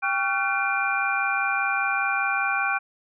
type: tone cluster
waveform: sine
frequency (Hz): 793 / 1125 / 1393 / 1518 / 2390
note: G5 / C#6 / F6 / F#6 / D7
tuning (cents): +20 / +25 / -5 / +44 / +30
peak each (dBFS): -28 / -30 / -29 / -27 / -27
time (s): 0.02-2.79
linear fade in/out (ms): 20
effects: none